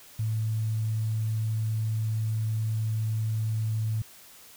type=tone with quantisation; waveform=sine; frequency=110 Hz; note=A2; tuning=in tune; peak=-25 dBFS; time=0.19-4.02 s; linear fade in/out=5 ms; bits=9; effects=white hiss -51 dBFS RMS until 4.56 s